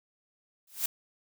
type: noise with exponential growth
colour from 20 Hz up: blue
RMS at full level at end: -25 dBFS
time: 0.67-0.86 s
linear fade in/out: 5 ms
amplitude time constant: 40 ms
effects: none